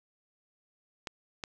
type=clicks; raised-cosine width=0.2 ms; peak=-19 dBFS; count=2; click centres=1.072 / 1.438 s; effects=none